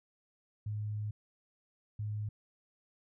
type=tone bursts at uneven times; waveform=sine; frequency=105.6 Hz; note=G#2; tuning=29 cents sharp; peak=-34 dBFS; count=2; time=0.66-1.11 / 1.99-2.29 s; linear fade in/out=5 ms; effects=none